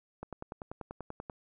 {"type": "click train", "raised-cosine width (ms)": 1, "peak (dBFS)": -26, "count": 12, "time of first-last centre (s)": [0.23, 1.298], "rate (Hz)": 10.3, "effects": []}